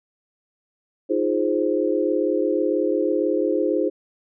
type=chord; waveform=sine; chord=F minor seventh; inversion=third; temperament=equal; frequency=311.1 / 349.2 / 415.3 / 523.3 Hz; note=Eb4 / F4 / Ab4 / C5; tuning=0 / 0 / 0 / 0 cents; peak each=-24 dBFS; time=1.09-3.9 s; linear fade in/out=20 ms; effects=none